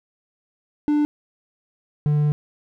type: tone pair in turn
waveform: triangle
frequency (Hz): 296.5 / 148.52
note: D4 / D3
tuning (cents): +17 / +20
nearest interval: octave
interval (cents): 1197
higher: first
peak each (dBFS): -14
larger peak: neither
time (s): 0.88-1.05 / 2.06-2.32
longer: second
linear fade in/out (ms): 0
effects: none